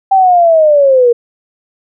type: linear sweep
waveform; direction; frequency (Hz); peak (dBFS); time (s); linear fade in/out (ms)
sine; down; 784 to 466.2; -4; 0.11-1.13; 10
effects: none

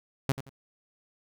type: tone with echo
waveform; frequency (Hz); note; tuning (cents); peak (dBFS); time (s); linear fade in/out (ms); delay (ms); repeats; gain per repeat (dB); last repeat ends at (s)
sawtooth; 135.6; C#3; -38; -19; 0.29-0.32; 0; 87; 2; -12; 0.494
effects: none

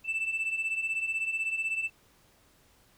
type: beating tone pair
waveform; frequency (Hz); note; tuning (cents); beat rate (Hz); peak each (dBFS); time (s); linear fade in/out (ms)
sine; 2637 / 2653; E7 / E7; 0 / +10; 16; -32 / -28; 0.04-1.9; 50
effects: tanh soft clip ceiling -26 dBFS + pink hiss -63 dBFS RMS until 2.97 s

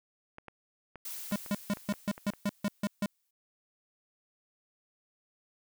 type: clicks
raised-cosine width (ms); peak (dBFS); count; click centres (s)
0.5; -30; 10; 0.384 / 0.483 / 0.957 / 1.314 / 1.462 / 1.771 / 1.938 / 2.179 / 2.291 / 2.336
type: noise with exponential decay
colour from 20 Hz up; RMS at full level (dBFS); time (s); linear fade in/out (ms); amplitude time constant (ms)
blue; -39; 1.05-3.31; 5; 490
type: tone bursts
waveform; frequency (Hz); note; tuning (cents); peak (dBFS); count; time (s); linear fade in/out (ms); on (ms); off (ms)
square; 203.5; G#3; -35; -28; 10; 1.32-3.06; 2; 39; 150
effects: none

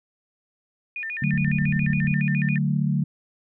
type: tone with vibrato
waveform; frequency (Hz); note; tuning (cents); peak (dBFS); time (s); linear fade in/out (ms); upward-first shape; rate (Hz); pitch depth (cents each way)
sine; 2100; C7; +6; -28; 0.96-2.58; 2; square; 7.2; 270
type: chord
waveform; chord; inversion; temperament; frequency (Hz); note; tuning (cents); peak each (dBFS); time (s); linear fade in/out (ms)
sine; D major; none; equal; 146.83 / 185 / 220; D3 / F#3 / A3; 0 / 0 / 0; -22 / -25 / -27; 1.22-3.04; 5
type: click train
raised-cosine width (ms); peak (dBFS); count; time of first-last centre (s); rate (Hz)
5; -24; 23; 1.34-2.115; 28.4
effects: none

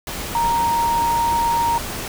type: tone in noise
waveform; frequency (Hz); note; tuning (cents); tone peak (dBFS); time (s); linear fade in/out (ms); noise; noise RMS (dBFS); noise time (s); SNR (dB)
sine; 932.3; A#5; 0; -16; 0.35-1.78; 2; pink; -28; 0.07-2.08; +9
effects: none

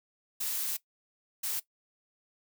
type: noise bursts at uneven times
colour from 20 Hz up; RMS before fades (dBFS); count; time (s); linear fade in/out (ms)
blue; -33; 2; 0.4-0.77 / 1.43-1.6; 10
effects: noise-tail reverb RT60 0.1 s tail -18 dB re dry

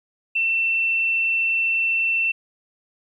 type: tone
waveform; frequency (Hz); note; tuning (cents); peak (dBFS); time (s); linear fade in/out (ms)
sine; 2688; E7; +33; -18; 0.35-2.32; 10
effects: 10-bit

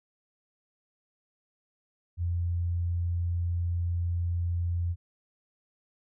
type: tone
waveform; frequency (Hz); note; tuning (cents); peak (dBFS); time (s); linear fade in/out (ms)
sine; 86.5; F2; -16; -26; 2.17-4.96; 50
effects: none

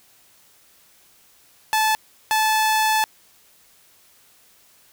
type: tone bursts at uneven times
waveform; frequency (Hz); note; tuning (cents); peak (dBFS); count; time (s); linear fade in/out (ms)
sawtooth; 870; A5; -20; -13; 2; 1.73-1.95 / 2.31-3.04; 0
effects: white hiss -55 dBFS RMS until 4.92 s

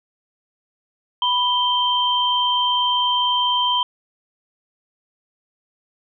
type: tone pair together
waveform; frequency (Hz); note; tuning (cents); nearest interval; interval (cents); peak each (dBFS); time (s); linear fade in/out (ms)
sine; 987.8 / 3136; B5 / G7; 0 / 0; octave + minor sixth; 2000; -19; 1.22-3.83; 2
effects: none

